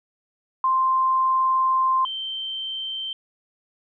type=tone pair in turn; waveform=sine; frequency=1046.5 / 3119 Hz; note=C6 / G7; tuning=0 / -9 cents; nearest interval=octave + perfect fifth; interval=1891 cents; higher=second; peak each=-17 / -27 dBFS; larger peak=first; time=0.64-2.05 / 2.05-3.13 s; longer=first; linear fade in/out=2 ms; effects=none